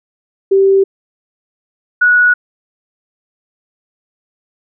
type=tone pair in turn; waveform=sine; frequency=389.2 / 1464.3 Hz; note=G4 / F#6; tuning=-12 / -18 cents; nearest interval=octave + major seventh; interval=2294 cents; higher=second; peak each=-6 dBFS; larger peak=neither; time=0.51-0.84 / 2.01-2.34 s; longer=neither; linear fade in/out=10 ms; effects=none